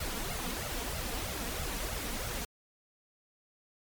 pink noise with flanger, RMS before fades -36 dBFS, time 0-2.45 s, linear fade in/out 5 ms, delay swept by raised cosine 1.4 to 4.3 ms, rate 3.1 Hz, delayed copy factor +0.75, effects MP3 96 kbps

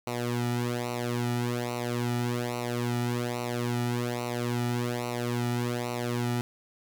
sawtooth tone with flanger, 120.8 Hz, B2, 38 cents flat, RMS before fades -30 dBFS, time 0.07-6.41 s, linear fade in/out 0 ms, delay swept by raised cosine 0.59 to 1.89 ms, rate 1.2 Hz, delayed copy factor -0.85, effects none

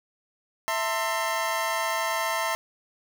25% pulse chord, A minor, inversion second, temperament equal with one note detuned, 659.3 / 901.6 / 1046.5 Hz, E5 / A5 / C6, 0 / +42 / 0 cents, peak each -26 dBFS, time 0.68-2.55 s, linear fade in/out 0 ms, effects none

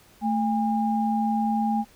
sine tone pair together, 221 / 811.1 Hz, A3 / G#5, +8 / -41 cents, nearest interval octave + major seventh, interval 2251 cents, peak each -23 / -25 dBFS, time 0.21-1.85 s, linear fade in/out 50 ms, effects pink hiss -55 dBFS RMS until 1.95 s

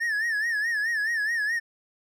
triangle tone with vibrato, 1775 Hz, A6, 15 cents sharp, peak -22 dBFS, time 0-1.6 s, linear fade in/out 20 ms, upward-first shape sine, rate 4.7 Hz, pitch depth 110 cents each way, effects none

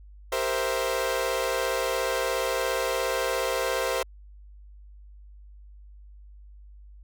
sawtooth chord, C dominant seventh, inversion second, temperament equal, 392 / 466.2 / 523.3 / 659.3 Hz, G4 / Bb4 / C5 / E5, 0 / 0 / 0 / 0 cents, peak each -30 / -27 / -24 / -29 dBFS, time 0.32-4.03 s, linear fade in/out 5 ms, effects added 50 Hz sine -45 dBFS peak until 7.03 s

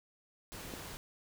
pink noise, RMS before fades -46 dBFS, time 0.52-0.97 s, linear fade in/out 0 ms
click, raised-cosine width 2 ms, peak -30 dBFS, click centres 0.738 s
effects none

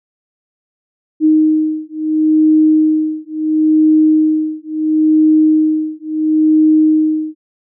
sine beating tone pair, 310.7 / 311.43 Hz, D#4 / D#4, -2 / +2 cents, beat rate 0.73 Hz, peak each -12 dBFS, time 1.2-7.35 s, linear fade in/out 50 ms, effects none

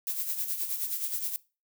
violet noise with tremolo, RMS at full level -30 dBFS, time 0.07-1.36 s, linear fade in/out 0 ms, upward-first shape sine, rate 9.5 Hz, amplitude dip 60%, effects noise-tail reverb RT60 0.3 s tail -21 dB re dry

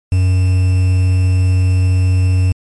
triangle tone with quantisation, 92.5 Hz, F#2, in tune, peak -7 dBFS, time 0.12-2.52 s, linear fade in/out 0 ms, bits 5, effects MP3 48 kbps

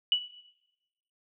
sine tone with exponential decay, 2951 Hz, F#7, 5 cents flat, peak -18 dBFS, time 0.12-0.31 s, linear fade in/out 1 ms, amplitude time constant 41 ms, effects noise-tail reverb RT60 1.0 s tail -17 dB re dry

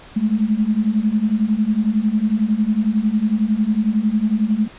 sine beating tone pair, 207.7 / 218.7 Hz, G#3 / A3, 0 / -10 cents, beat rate 11 Hz, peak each -19 / -17 dBFS, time 0.16-4.68 s, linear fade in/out 10 ms, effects pink hiss -42 dBFS RMS until 4.78 s + resampled to 8000 Hz

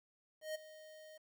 square tone with ADSR envelope, 622.3 Hz, D#5, in tune, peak -38 dBFS, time 0.41-1.18 s, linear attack 140 ms, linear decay 13 ms, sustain -16 dB, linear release 11 ms, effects 12-bit

